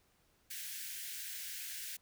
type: high-pass noise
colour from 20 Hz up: white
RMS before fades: -44 dBFS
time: 0.5-1.97 s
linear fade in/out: 10 ms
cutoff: 1500 Hz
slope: 96 dB/octave
effects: pink hiss -72 dBFS RMS until 2.01 s